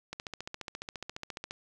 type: click train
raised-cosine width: 0.2 ms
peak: -21 dBFS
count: 21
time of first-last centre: 0.13-1.509 s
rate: 14.5 Hz
effects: none

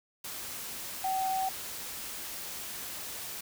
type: tone in noise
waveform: sine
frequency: 762 Hz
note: G5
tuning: 49 cents flat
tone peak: -28 dBFS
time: 1.04-1.49 s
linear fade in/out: 5 ms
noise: white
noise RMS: -40 dBFS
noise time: 0.24-3.41 s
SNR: +9 dB
effects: none

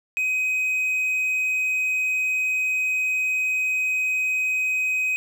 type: tone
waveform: triangle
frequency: 2519 Hz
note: D#7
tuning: 21 cents sharp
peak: -19 dBFS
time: 0.17-5.16 s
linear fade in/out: 0 ms
effects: none

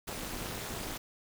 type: noise with amplitude modulation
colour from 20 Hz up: pink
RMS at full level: -35 dBFS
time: 0.07-0.98 s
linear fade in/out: 10 ms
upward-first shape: sine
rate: 283 Hz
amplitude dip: 100%
effects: none

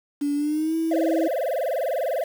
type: tone with pitch glide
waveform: sine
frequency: 288 to 325.1 Hz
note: D4 to E4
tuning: -34 to -24 cents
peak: -21 dBFS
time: 0.21-1.28 s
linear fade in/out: 10 ms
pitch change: +210 cents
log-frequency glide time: 0.35-0.76 s
type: tone with vibrato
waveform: triangle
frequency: 592 Hz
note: D5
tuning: 14 cents sharp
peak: -20 dBFS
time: 0.91-2.24 s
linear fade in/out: 5 ms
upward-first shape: sine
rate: 20 Hz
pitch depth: 270 cents each way
effects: 7-bit

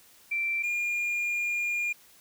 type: tone pair in turn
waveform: sine / triangle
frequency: 2349 / 2415 Hz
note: D7 / D7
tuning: 0 / +48 cents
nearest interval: unison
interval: 48 cents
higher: second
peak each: -26 / -25 dBFS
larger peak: second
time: 0.31-0.63 / 0.63-1.93 s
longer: second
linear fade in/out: 10 ms
effects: white hiss -57 dBFS RMS until 2.2 s

